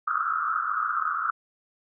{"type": "band-pass noise", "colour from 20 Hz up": "pink", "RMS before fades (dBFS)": -27, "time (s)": [0.07, 1.31], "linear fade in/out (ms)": 10, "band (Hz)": [1200, 1400], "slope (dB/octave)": 96, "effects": []}